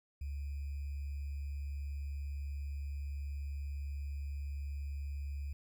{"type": "tone with sample-and-hold", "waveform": "sine", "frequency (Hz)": 70.7, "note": "C#2", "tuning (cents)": 35, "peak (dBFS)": -37, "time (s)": [0.21, 5.53], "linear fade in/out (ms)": 5, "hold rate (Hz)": 2450, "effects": []}